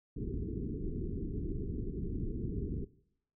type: low-pass noise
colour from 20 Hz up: pink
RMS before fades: -37 dBFS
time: 0.16-2.85 s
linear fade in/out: 10 ms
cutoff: 430 Hz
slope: 96 dB/octave
effects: noise-tail reverb RT60 0.7 s tail -19 dB re dry